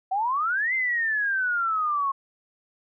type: exponential two-way sweep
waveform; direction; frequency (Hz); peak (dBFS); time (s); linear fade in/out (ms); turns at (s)
sine; up then down; 740 to 2100 to 1081; -22; 0.11-2.12; 10; 0.74
effects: none